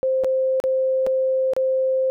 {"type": "tone with dropouts", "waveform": "sine", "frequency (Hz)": 524, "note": "C5", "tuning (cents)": 2, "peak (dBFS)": -17, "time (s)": [0.03, 2.1], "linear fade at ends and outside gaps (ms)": 0, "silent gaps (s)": [[0.237, 0.245], [0.601, 0.639], [1.065, 1.07], [1.535, 1.565]], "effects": []}